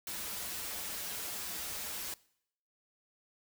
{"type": "noise with comb filter", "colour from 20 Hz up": "white", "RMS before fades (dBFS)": -40, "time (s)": [0.07, 2.14], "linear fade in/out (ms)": 2, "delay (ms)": 7.6, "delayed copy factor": -0.65, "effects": ["noise-tail reverb RT60 0.7 s tail -22 dB re dry"]}